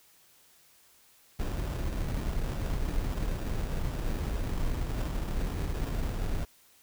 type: noise with sample-and-hold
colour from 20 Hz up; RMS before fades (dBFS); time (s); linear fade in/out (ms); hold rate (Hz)
brown; -31; 1.39-6.45; 2; 2100
effects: white hiss -61 dBFS RMS until 6.82 s